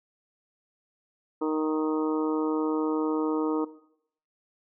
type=harmonic tone; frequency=155.56 Hz; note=D#3; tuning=in tune; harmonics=2 / 3 / 4 / 5 / 6 / 7 / 8; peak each=-27 / -29 / -43 / -43 / -36 / -42 / -39 dBFS; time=1.41-3.65 s; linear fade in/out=10 ms; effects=noise-tail reverb RT60 0.7 s tail -17 dB re dry